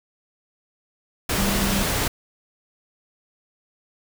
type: tone in noise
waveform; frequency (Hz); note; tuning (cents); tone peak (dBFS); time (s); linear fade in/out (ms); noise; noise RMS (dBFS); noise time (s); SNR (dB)
sine; 197.9; G3; +17; -24; 1.38-1.83; 5; pink; -23; 1.29-2.08; -4
effects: none